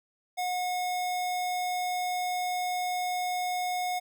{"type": "tone", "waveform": "square", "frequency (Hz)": 725, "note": "F#5", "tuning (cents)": -35, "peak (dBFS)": -29, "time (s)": [0.37, 4], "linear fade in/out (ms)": 20, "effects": []}